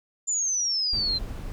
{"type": "exponential sweep", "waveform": "sine", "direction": "down", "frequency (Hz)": [7190, 4055], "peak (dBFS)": -23, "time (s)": [0.27, 1.19], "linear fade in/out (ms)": 20}
{"type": "noise", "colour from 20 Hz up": "brown", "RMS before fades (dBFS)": -34, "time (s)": [0.93, 1.52], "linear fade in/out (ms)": 0}
{"effects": []}